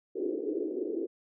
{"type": "band-pass noise", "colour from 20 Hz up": "pink", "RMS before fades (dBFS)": -33, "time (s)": [0.15, 1.07], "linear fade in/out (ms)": 20, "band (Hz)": [320, 430], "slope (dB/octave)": 48, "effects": []}